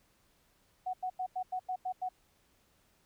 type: tone bursts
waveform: sine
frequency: 740 Hz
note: F#5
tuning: in tune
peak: -32 dBFS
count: 8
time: 0.86-2.09 s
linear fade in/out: 10 ms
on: 75 ms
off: 90 ms
effects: pink hiss -70 dBFS RMS until 3.05 s